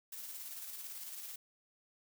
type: noise with tremolo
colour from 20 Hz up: blue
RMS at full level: -45 dBFS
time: 0.12-1.36 s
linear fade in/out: 5 ms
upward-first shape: square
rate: 18 Hz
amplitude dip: 30%
effects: none